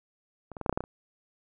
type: clicks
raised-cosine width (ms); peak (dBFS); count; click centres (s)
1; -27 / -25 / -20 / -16 / -7 / -17 / -13 / -17 / -29; 9; 0.517 / 0.568 / 0.613 / 0.662 / 0.695 / 0.727 / 0.775 / 0.806 / 0.839
effects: none